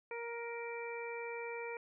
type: harmonic tone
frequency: 468.6 Hz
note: A#4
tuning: 9 cents sharp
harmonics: 1 / 2 / 3 / 4 / 5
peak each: -42 / -47 / -53 / -52 / -46 dBFS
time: 0.11-1.77 s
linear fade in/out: 2 ms
effects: none